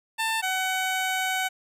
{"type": "tone pair in turn", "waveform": "15% pulse", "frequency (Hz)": [892, 751.9], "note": ["A5", "F#5"], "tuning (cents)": [23, 28], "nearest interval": "minor third", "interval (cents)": 295, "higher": "first", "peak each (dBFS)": -18, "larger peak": "neither", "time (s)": [[0.18, 0.42], [0.42, 1.49]], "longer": "second", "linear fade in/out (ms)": 20, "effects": ["resampled to 32000 Hz", "10-bit"]}